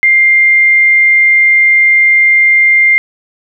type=tone; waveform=sine; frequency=2100 Hz; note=C7; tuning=6 cents sharp; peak=-4 dBFS; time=0.03-2.98 s; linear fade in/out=0 ms; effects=none